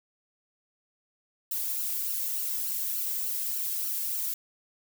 violet noise with flanger, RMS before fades -31 dBFS, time 1.51-4.34 s, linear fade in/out 5 ms, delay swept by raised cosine 0.69 to 1.89 ms, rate 3.4 Hz, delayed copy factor +0.75, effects none

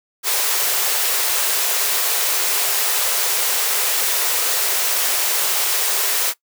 white high-pass noise, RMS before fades -19 dBFS, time 0.23-6.34 s, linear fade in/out 50 ms, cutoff 370 Hz, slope 96 dB/octave, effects noise-tail reverb RT60 0.1 s tail -19 dB re dry

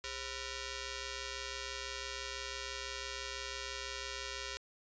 5% pulse ring-modulated tone, 470 Hz, A#4, 14 cents sharp, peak -25 dBFS, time 0.04-4.57 s, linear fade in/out 0 ms, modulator 877 Hz, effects resampled to 16000 Hz

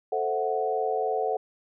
sine chord, F# half-diminished seventh, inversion first, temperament equal, 440 / 523.3 / 659.3 / 740 Hz, A4 / C5 / E5 / F#5, 0 / 0 / 0 / 0 cents, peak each -28 / -32 / -34 / -28 dBFS, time 0.12-1.37 s, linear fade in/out 5 ms, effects none

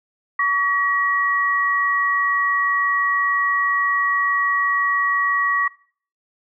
sine tone pair together, 1135.1 / 1909 Hz, C#6 / A#6, +41 / +41 cents, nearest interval major sixth, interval 900 cents, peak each -19 / -19 dBFS, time 0.39-5.68 s, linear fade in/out 5 ms, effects noise-tail reverb RT60 0.5 s tail -22 dB re dry

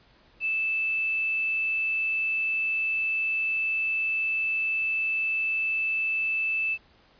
sine tone with quantisation, 2634 Hz, E7, 2 cents flat, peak -24 dBFS, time 0.4-6.78 s, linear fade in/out 50 ms, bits 8, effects pink hiss -59 dBFS RMS until 7.19 s + resampled to 11025 Hz

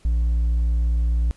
sine tone with hard clipping, 58.27 Hz, A#1, in tune, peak -18 dBFS, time 0.05-1.31 s, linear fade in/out 0 ms, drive 2 dB, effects pink hiss -56 dBFS RMS until 1.36 s + resampled to 24000 Hz

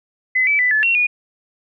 sine tone with pitch steps, 2027 / 2304 / 1991 / 1728 / 2731 / 2451 Hz, B6 / D7 / B6 / A6 / F7 / D#7, +45 / -34 / +14 / -32 / -39 / -27 cents, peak -13 dBFS, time 0.35-1.07 s, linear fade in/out 10 ms, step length 120 ms, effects none

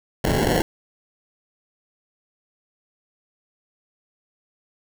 white noise with sample-and-hold, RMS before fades -20 dBFS, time 0.24-0.62 s, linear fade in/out 2 ms, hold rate 1225 Hz, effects none

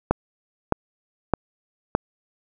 click train, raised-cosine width 1 ms, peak -3 dBFS, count 4, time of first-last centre 0.11-1.95 s, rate 1.63 Hz, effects none

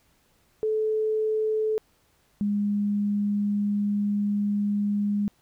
sine tone pair in turn, 434.2 / 204.9 Hz, A4 / G#3, -23 / -23 cents, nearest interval octave + minor second, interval 1300 cents, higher first, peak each -22 dBFS, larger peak neither, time 0.63-1.78 / 2.41-5.28 s, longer second, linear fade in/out 0 ms, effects pink hiss -65 dBFS RMS until 5.41 s

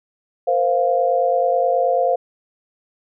sine chord, Bb suspended second, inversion none, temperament equal with one note detuned, 474 / 523.3 / 698.5 Hz, Bb4 / C5 / F5, +29 / 0 / 0 cents, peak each -23 / -18 / -18 dBFS, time 0.47-2.16 s, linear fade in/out 10 ms, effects none

